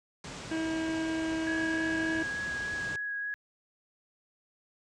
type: low-pass noise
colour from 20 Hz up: pink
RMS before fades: -42 dBFS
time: 0.24-2.96 s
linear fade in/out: 2 ms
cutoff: 8200 Hz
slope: 48 dB/octave
type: harmonic tone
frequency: 322 Hz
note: E4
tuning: 41 cents flat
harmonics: 1 / 2 / 3 / 5 / 6 / 7 / 8 / 9 / 10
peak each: -30 / -41 / -46 / -40 / -54 / -50 / -52 / -50 / -58 dBFS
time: 0.51-2.23 s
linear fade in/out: 5 ms
type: tone with vibrato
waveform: sine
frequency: 1661.2 Hz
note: G#6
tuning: in tune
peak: -32 dBFS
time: 1.47-3.34 s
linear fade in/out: 0 ms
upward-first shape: sine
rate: 3.4 Hz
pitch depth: 11 cents each way
effects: high-pass 60 Hz 12 dB/octave